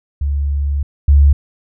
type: tone pair in turn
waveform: sine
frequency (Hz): 71.1 / 71.1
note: C#2 / C#2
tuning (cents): +45 / +45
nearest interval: unison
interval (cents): 0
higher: neither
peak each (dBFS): -14 / -5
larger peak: second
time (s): 0.21-0.83 / 1.08-1.33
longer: first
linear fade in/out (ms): 5
effects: none